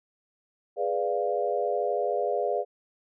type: chord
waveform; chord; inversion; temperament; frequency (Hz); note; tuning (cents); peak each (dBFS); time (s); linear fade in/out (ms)
sine; G# diminished seventh; none; equal; 415.3 / 493.9 / 587.3 / 698.5; G#4 / B4 / D5 / F5; 0 / 0 / 0 / 0; -30; 0.76-2.65; 50
effects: none